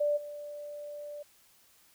sine tone with level steps, 587.3 Hz, D5, in tune, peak -25 / -39 dBFS, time 0-1.23 s, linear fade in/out 10 ms, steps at 0.16 s, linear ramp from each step 20 ms, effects white hiss -63 dBFS RMS until 1.94 s

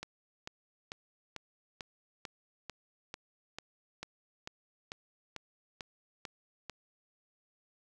click train, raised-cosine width 0.2 ms, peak -23 dBFS, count 16, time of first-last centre 0.03-6.697 s, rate 2.25 Hz, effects none

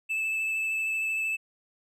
triangle tone with vibrato, 2626 Hz, E7, 7 cents flat, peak -25 dBFS, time 0.09-1.37 s, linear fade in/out 20 ms, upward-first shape sine, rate 13 Hz, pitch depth 11 cents each way, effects none

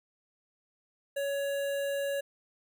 square tone with notch filter, 560 Hz, C#5, 18 cents sharp, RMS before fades -32 dBFS, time 1.16-2.21 s, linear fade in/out 10 ms, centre 5100 Hz, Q 1.5, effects none

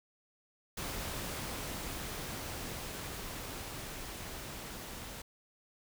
pink noise with level ramp, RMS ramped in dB -39 to -45 dBFS, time 0.77-5.22 s, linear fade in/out 5 ms, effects none

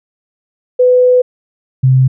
sine tone pair in turn, 500 / 130.46 Hz, B4 / C3, +21 / -5 cents, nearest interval octave + major seventh, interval 2326 cents, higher first, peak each -5 dBFS, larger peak neither, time 0.79-1.22 / 1.83-2.08 s, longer first, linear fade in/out 10 ms, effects none

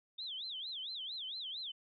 sine tone with vibrato, 3536 Hz, A7, 8 cents sharp, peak -40 dBFS, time 0.18-1.72 s, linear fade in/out 10 ms, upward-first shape sine, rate 4.4 Hz, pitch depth 270 cents each way, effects none

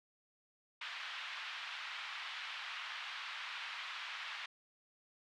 white band-pass noise, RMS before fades -45 dBFS, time 0.81-4.46 s, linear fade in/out 5 ms, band 990 to 3400 Hz, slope 24 dB/octave, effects none

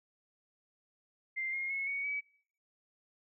sine tone with pitch steps, 2093 / 2138 / 2184 / 2232 / 2280 Hz, C7 / C7 / C#7 / C#7 / C#7, 0 / +37 / -26 / +11 / +48 cents, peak -33 dBFS, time 1.36-2.21 s, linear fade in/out 20 ms, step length 170 ms, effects noise-tail reverb RT60 0.6 s tail -23 dB re dry

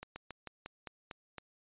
slowing click train, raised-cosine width 0.3 ms, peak -27 dBFS, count 8, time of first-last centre 0.03-1.383 s, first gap 130 ms, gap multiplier 1.13, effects resampled to 8000 Hz

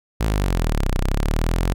sawtooth linear two-way sweep, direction down then up, 56.3 to 30.19 to 45.82 Hz, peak -14 dBFS, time 0.2-1.74 s, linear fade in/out 10 ms, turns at 0.93 s, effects none

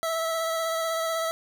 25% pulse tone with vibrato, 654 Hz, E5, 14 cents flat, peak -22 dBFS, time 0.03-1.31 s, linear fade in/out 0 ms, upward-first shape sine, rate 16 Hz, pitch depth 18 cents each way, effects none

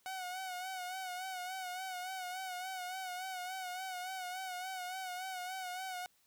sawtooth tone with vibrato, 740 Hz, F#5, in tune, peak -36 dBFS, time 0.06-6.06 s, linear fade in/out 0 ms, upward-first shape sine, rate 3.5 Hz, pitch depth 53 cents each way, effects white hiss -72 dBFS RMS until 6.26 s

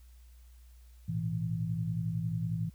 sine chord, A suspended second, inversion none, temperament equal with one note detuned, 110 / 121 / 164.81 Hz, A2 / B2 / E3, 0 / -35 / 0 cents, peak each -35 / -37 / -33 dBFS, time 1.08-2.7 s, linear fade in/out 10 ms, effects added 60 Hz sine -52 dBFS peak until 2.74 s + white hiss -68 dBFS RMS until 2.74 s

